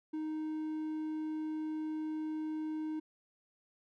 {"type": "tone", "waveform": "triangle", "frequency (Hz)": 311.1, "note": "D#4", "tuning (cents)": 0, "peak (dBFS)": -33, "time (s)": [0.13, 3], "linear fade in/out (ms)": 10, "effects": []}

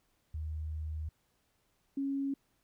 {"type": "tone pair in turn", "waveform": "sine", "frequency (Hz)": [77.78, 275.6], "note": ["D#2", "C#4"], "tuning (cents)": [0, -10], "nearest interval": "octave + minor seventh", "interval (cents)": 2190, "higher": "second", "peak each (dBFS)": [-35, -31], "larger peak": "second", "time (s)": [[0.34, 1.09], [1.97, 2.34]], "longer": "first", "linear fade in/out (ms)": 5, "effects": ["pink hiss -75 dBFS RMS until 2.63 s"]}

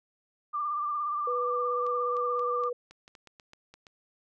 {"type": "tone with vibrato", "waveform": "sine", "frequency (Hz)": 1185, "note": "D6", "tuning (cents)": 15, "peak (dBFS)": -28, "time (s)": [0.53, 2.7], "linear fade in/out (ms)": 20, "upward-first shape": "sine", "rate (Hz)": 17, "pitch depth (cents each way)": 38}
{"type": "tone with pitch glide", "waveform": "sine", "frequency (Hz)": [491.4, 488.6], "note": ["B4", "B4"], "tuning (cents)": [-9, -19], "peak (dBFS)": -30, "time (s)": [1.27, 2.73], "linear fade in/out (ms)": 5, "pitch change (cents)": -10, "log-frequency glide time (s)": [1.53, 2.57]}
{"type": "clicks", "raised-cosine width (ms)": 0.2, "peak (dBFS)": -33, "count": 12, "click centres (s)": [1.866, 2.168, 2.394, 2.637, 2.91, 3.079, 3.152, 3.273, 3.398, 3.534, 3.74, 3.868]}
{"effects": []}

